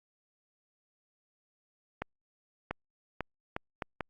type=accelerating click train; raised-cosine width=0.5 ms; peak=-18 dBFS; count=6; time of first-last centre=2.02-4.007 s; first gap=690 ms; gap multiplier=0.72; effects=Opus 48 kbps